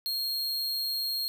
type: tone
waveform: 45% pulse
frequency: 4247 Hz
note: C8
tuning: 25 cents sharp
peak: -28 dBFS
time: 0.06-1.28 s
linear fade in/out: 0 ms
effects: none